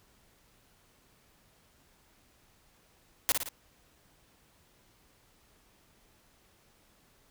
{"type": "noise with echo", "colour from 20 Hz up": "white", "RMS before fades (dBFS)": -25, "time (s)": [3.29, 3.32], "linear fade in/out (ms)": 0, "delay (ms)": 56, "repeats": 3, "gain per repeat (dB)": -5, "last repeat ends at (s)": 3.488, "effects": ["pink hiss -65 dBFS RMS until 7.3 s"]}